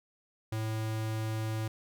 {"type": "tone", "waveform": "square", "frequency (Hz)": 110, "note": "A2", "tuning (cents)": 0, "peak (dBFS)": -32, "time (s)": [0.52, 1.68], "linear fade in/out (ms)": 5, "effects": []}